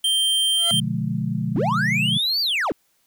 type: tone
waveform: square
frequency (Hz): 3150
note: G7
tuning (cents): +8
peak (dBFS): -18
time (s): 0.04-0.8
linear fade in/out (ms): 5
type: tone with exponential growth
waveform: 25% pulse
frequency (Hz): 680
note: F5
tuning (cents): -46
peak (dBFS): -20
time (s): 0.51-0.71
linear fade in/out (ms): 0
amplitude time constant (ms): 43
type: chord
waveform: sine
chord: B diminished seventh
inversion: none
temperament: just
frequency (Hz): 123.47 / 148.16 / 177.8 / 213.4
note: B2 / D3 / F3 / Ab3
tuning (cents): 0 / +16 / +31 / +47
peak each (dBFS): -27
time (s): 0.71-2.18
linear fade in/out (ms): 10
type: linear two-way sweep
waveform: triangle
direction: up then down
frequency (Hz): 213.4 to 4722 to 213.4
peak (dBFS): -18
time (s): 1.56-2.72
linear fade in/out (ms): 0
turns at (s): 2.41
effects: white hiss -65 dBFS RMS until 3.06 s